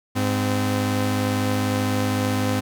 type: tone pair together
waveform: sawtooth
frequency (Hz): 102.19 / 257.5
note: G#2 / C4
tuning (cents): -27 / -28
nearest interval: octave + major third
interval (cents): 1599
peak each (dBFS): -19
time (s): 0.15-2.61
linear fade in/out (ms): 20
effects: none